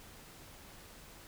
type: silence
effects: pink hiss -54 dBFS RMS until 1.27 s

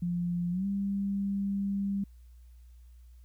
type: tone with pitch glide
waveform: sine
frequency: 174.6 to 198.26 Hz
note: F3 to G3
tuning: 0 to +20 cents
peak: -28 dBFS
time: 0.02-2.04 s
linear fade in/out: 5 ms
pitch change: +220 cents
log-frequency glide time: 0.51-0.66 s
effects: added 60 Hz sine -50 dBFS peak until 3.24 s + white hiss -73 dBFS RMS until 3.24 s

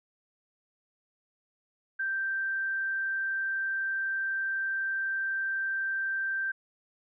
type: tone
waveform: sine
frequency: 1568 Hz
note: G6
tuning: in tune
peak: -28 dBFS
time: 1.99-6.52 s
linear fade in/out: 10 ms
effects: none

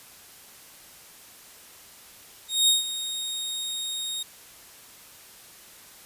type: tone with ADSR envelope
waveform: sawtooth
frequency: 3730 Hz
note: A#7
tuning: in tune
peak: -13 dBFS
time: 2.48-4.23 s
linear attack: 200 ms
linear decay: 150 ms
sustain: -13 dB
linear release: 5 ms
effects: white hiss -49 dBFS RMS until 6.05 s + resampled to 32000 Hz

